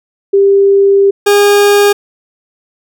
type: tone pair in turn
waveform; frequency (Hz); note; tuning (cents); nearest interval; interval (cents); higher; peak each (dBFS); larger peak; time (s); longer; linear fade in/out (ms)
sine / 40% pulse; 396 / 407.8; G4 / G#4; +18 / -32; minor second; 50; second; -4; neither; 0.33-1.11 / 1.26-1.93; first; 10
effects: none